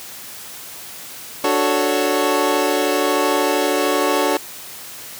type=chord; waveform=25% pulse; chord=D major seventh; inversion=none; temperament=equal; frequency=293.7 / 370 / 440 / 554.4 Hz; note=D4 / F#4 / A4 / C#5; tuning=0 / 0 / 0 / 0 cents; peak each=-18 dBFS; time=1.44-4.37 s; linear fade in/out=2 ms; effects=white hiss -35 dBFS RMS until 5.19 s + high-pass 80 Hz 12 dB/octave